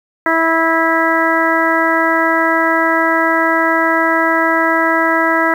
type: harmonic tone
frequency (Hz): 326.9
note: E4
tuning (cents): -14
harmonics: 1 / 2 / 3 / 4 / 5 / 6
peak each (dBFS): -18 / -18 / -18 / -18 / -18 / -18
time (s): 0.26-5.54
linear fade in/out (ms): 2
effects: 7-bit